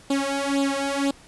sawtooth tone with flanger, 277.2 Hz, C#4, in tune, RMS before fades -24 dBFS, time 0.1-1.11 s, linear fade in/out 5 ms, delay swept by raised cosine 0.25 to 2.35 ms, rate 2 Hz, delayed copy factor +0.85, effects pink hiss -50 dBFS RMS until 1.27 s + resampled to 24000 Hz

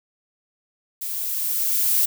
violet noise with level ramp, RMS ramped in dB -29 to -18 dBFS, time 1.01-2.06 s, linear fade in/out 10 ms, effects none

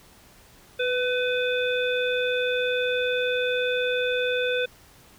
harmonic tone with a mistuned harmonic, 503 Hz, B4, 32 cents sharp, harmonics 1 / 3 / 5 / 7, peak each -24 / -29 / -31 / -32 dBFS, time 0.79-4.66 s, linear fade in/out 10 ms, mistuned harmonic 1, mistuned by -20 cents, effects pink hiss -53 dBFS RMS until 5.18 s

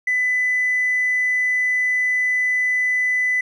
sine tone with hard clipping, 2000 Hz, B6, 21 cents sharp, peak -17 dBFS, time 0.07-3.41 s, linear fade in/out 5 ms, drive 1 dB, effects resampled to 22050 Hz

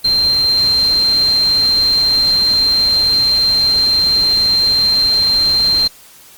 sine tone in noise, 4157 Hz, C8, 12 cents flat, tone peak -10 dBFS, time 0.04-5.88 s, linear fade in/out 10 ms, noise pink, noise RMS -28 dBFS, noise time 0.04-5.88 s, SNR +15 dB, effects white hiss -42 dBFS RMS until 6.37 s + Opus 32 kbps

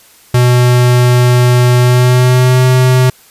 square tone with pitch glide, 123.47 to 127.9 Hz, B2 to C3, 0 to -39 cents, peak -6 dBFS, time 0.34-3.1 s, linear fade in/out 5 ms, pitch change +61 cents, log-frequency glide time 1.79-2.65 s, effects white hiss -43 dBFS RMS until 3.3 s + resampled to 32000 Hz

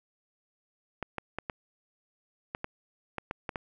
clicks, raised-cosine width 0.5 ms, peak -18 dBFS, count 10, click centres 1.027 / 1.183 / 1.386 / 1.498 / 2.549 / 2.644 / 3.183 / 3.311 / 3.492 / 3.558 s, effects none

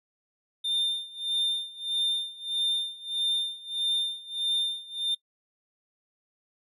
triangle tone with tremolo, 3605 Hz, A7, 41 cents sharp, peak -22 dBFS, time 0.64-5.15 s, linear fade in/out 10 ms, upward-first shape sine, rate 1.6 Hz, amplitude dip 90%, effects noise-tail reverb RT60 0.1 s tail -21 dB re dry + resampled to 32000 Hz

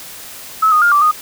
sine tone with pitch steps, 1295 / 1236 / 1409 / 1167 / 1237 Hz, E6 / D#6 / F6 / D6 / D#6, -31 / -12 / +15 / -11 / -10 cents, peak -8 dBFS, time 0.62-1.115 s, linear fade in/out 10 ms, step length 99 ms, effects white hiss -33 dBFS RMS until 1.21 s

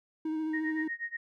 triangle tone with vibrato, 314.2 Hz, D#4, 17 cents sharp, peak -28 dBFS, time 0.25-0.88 s, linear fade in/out 5 ms, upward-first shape sine, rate 14 Hz, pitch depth 20 cents each way
sine tone with tremolo, 1864.7 Hz, A#6, in tune, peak -31 dBFS, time 0.53-1.17 s, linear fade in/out 10 ms, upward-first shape sine, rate 8.3 Hz, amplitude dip 95%
effects none

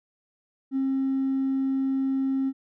sine tone with hard clipping, 267.9 Hz, C4, 41 cents sharp, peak -23 dBFS, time 0.71-2.53 s, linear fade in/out 50 ms, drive 1 dB, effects none

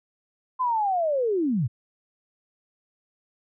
sine linear sweep, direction down, 1039 to 101.4 Hz, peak -21 dBFS, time 0.59-1.68 s, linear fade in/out 20 ms, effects none

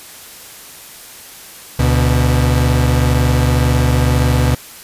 35% pulse tone pair together, 72.52 / 123.1 Hz, D2 / B2, -21 / -5 cents, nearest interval major sixth, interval 916 cents, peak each -12 dBFS, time 1.79-4.55 s, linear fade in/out 5 ms, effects white hiss -36 dBFS RMS until 4.83 s + resampled to 32000 Hz

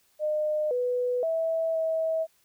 sine tone with pitch steps, 609 / 494.5 / 652 / 645 Hz, D#5 / B4 / E5 / E5, -37 / +2 / -19 / -38 cents, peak -24 dBFS, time 0.19-2.27 s, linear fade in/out 50 ms, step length 520 ms, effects white hiss -66 dBFS RMS until 2.44 s

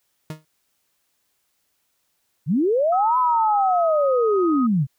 40% pulse tone with exponential decay, 155.56 Hz, D#3, in tune, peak -25 dBFS, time 0.3-0.45 s, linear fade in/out 2 ms, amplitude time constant 31 ms
sine linear two-way sweep, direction up then down, 122.1 to 1020 to 122.1 Hz, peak -16 dBFS, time 2.46-4.87 s, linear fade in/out 50 ms, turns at 3.18 s
sine tone with pitch glide, 1280 to 1252.9 Hz, D#6 to D#6, +49 to +12 cents, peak -25 dBFS, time 2.92-4.67 s, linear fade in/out 10 ms, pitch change -37 cents, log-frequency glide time 3.8-3.94 s
effects white hiss -70 dBFS RMS until 4.98 s

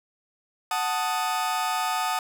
40% pulse chord, D# diminished, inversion first, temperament equal, 740 / 880 / 1244.5 Hz, F#5 / A5 / D#6, 0 / 0 / 0 cents, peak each -28 dBFS, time 0.71-2.19 s, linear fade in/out 2 ms, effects none

